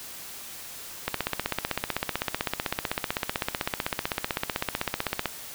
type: click train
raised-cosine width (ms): 0.3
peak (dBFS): -9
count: 67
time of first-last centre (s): 1.08-5.257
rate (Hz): 15.8
effects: white hiss -41 dBFS RMS until 5.54 s